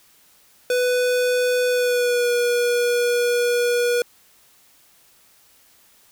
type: tone with pitch glide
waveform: square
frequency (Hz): 496.6 to 482.7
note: B4 to B4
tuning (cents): +9 to -40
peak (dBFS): -18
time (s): 0.7-4.02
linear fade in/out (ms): 2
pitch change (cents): -49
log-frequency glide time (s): 1.68-2.31
effects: white hiss -55 dBFS RMS until 6.11 s